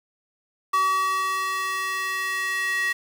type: tone with high-pass filter sweep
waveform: square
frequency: 380 Hz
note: F#4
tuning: 46 cents sharp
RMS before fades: -25 dBFS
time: 0.73-2.93 s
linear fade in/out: 10 ms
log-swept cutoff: 1200 to 1800 Hz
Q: 6.2
effects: low-pass 12000 Hz 12 dB/octave + 7-bit